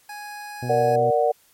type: tone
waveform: 25% pulse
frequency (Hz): 830.6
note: G#5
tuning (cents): 0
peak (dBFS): -30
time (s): 0.09-0.96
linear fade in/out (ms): 5
type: harmonic tone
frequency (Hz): 123.47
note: B2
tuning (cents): 0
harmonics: 1 / 2 / 3 / 4 / 5 / 6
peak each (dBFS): -27 / -33 / -37 / -39 / -41 / -43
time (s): 0.62-1.11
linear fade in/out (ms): 10
type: chord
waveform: sine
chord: Bb augmented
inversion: none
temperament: equal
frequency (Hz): 466.2 / 587.3 / 740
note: Bb4 / D5 / F#5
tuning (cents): 0 / 0 / 0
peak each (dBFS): -21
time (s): 0.69-1.32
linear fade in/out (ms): 10
effects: white hiss -58 dBFS RMS until 1.53 s + MP3 64 kbps